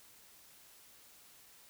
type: silence
effects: white hiss -60 dBFS RMS until 1.69 s